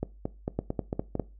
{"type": "two click trains", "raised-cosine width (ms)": 2, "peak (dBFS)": [-16, -14], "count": [6, 4], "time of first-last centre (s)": [[0.03, 1.154], [0.59, 1.197]], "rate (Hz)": [4.45, 4.94], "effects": ["noise-tail reverb RT60 0.3 s tail -20 dB re dry", "added 50 Hz sine -48 dBFS peak until 1.39 s"]}